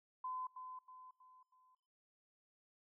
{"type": "tone with echo", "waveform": "sine", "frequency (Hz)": 1020, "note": "C6", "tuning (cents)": -44, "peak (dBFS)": -40, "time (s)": [0.24, 0.47], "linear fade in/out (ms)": 5, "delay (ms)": 320, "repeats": 4, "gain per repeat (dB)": -7, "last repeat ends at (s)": 1.75, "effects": ["noise-tail reverb RT60 1.0 s tail -26 dB re dry"]}